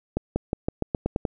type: accelerating click train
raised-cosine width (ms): 2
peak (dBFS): -10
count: 9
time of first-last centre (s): 0.17-1.252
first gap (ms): 190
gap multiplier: 0.9
effects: none